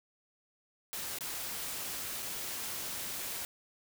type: noise with dropouts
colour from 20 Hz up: white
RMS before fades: -39 dBFS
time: 0.93-3.45 s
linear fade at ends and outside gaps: 0 ms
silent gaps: 1.186-1.208 / 2.223-2.227 s
effects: none